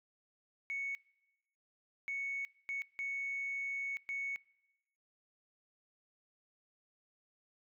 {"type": "tone bursts at uneven times", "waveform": "sine", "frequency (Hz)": 2217, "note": "C#7", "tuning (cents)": 0, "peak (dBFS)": -35, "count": 5, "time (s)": [[0.7, 0.95], [2.08, 2.45], [2.69, 2.82], [2.99, 3.97], [4.09, 4.36]], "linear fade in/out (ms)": 0, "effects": ["noise-tail reverb RT60 1.0 s tail -24 dB re dry", "tanh soft clip ceiling -31 dBFS"]}